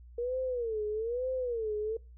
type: tone with vibrato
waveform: sine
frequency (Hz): 467.4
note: A#4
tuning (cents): +5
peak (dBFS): -30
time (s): 0.18-1.97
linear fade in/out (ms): 5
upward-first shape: sine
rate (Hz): 1.1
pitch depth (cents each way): 180
effects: noise-tail reverb RT60 0.3 s tail -23 dB re dry + added 60 Hz sine -49 dBFS peak until 2.17 s